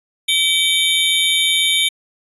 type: tone cluster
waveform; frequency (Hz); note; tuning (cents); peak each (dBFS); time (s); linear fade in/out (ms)
square; 2295 / 3117 / 3549 / 3717; D7 / G7 / A7 / A#7; -40 / -11 / +14 / -6; -20; 0.28-1.89; 10
effects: resampled to 32000 Hz